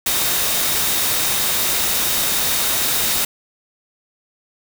sine tone in noise, 3715 Hz, A#7, 7 cents flat, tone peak -29 dBFS, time 0.06-3.25 s, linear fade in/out 5 ms, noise white, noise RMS -19 dBFS, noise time 0.06-3.25 s, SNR -13 dB, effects none

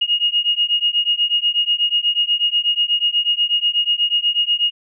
sine beating tone pair, 2861 / 2869.2 Hz, F7 / F7, +41 / +46 cents, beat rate 8.2 Hz, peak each -18 dBFS, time 0.01-4.71 s, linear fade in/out 10 ms, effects none

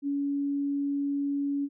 sine tone, 282.4 Hz, C#4, 32 cents sharp, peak -26 dBFS, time 0.02-1.69 s, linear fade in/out 50 ms, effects none

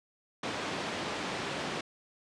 pink band-pass noise, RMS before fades -36 dBFS, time 0.43-1.81 s, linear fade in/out 5 ms, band 200 to 4200 Hz, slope 12 dB/octave, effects resampled to 22050 Hz

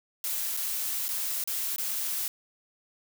blue noise with dropouts, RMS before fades -31 dBFS, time 0.24-2.28 s, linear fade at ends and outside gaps 1 ms, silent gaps 0.567-0.572 / 1.082-1.089 / 1.439-1.475 / 1.761-1.782 s, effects none

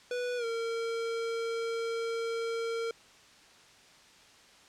square tone with pitch glide, 491.7 to 458.8 Hz, B4 to A#4, -8 to -28 cents, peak -32 dBFS, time 0.11-2.91 s, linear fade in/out 2 ms, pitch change -120 cents, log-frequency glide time 0.37-0.45 s, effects white hiss -57 dBFS RMS until 4.68 s + low-pass 6000 Hz 12 dB/octave

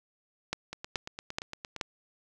two click trains, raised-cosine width 0.2 ms, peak -13 / -21 dBFS, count 4 / 10, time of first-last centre 0.53-1.812 / 0.73-1.763 s, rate 2.34 / 8.71 Hz, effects none

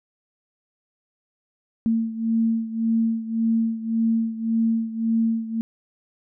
sine beating tone pair, 225.8 / 227.6 Hz, A3 / A#3, +45 / -41 cents, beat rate 1.8 Hz, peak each -21 / -25 dBFS, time 1.86-5.61 s, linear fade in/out 0 ms, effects none

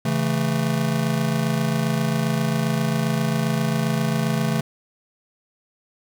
square chord, A major, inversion first, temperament just, 137.5 / 165 / 220 Hz, C#3 / E3 / A3, -14 / +2 / 0 cents, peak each -25 dBFS, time 0.05-4.61 s, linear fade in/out 5 ms, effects none

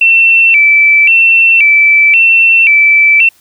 sine tone with vibrato, 2500 Hz, D#7, 8 cents sharp, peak -3 dBFS, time 0.01-3.29 s, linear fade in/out 5 ms, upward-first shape square, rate 0.94 Hz, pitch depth 130 cents each way, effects white hiss -48 dBFS RMS until 3.4 s

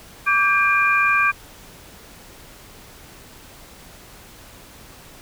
sine tone cluster, 1159 / 1591 / 2402 Hz, D6 / G6 / D7, -23 / +25 / +38 cents, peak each -19 dBFS, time 0.26-1.32 s, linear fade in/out 20 ms, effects pink hiss -44 dBFS RMS until 5.21 s

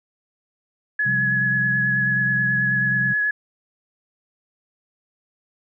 sine tone with vibrato, 1688 Hz, G#6, 28 cents sharp, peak -18 dBFS, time 0.99-3.31 s, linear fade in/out 5 ms, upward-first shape sine, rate 9.3 Hz, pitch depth 17 cents each way
sine chord, C suspended fourth, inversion none, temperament equal, 130.81 / 174.61 / 196 Hz, C3 / F3 / G3, 0 / 0 / 0 cents, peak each -26 / -32 / -30 dBFS, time 1.05-3.14 s, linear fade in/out 20 ms
effects none

